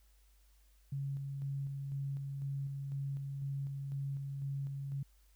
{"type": "tone with tremolo", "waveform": "sine", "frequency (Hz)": 138.59, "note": "C#3", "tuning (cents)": 0, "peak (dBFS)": -35, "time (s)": [0.92, 5.03], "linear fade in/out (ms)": 5, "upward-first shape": "square", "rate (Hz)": 2, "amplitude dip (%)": 30, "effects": ["added 50 Hz sine -63 dBFS peak until 5.35 s", "white hiss -73 dBFS RMS until 5.35 s"]}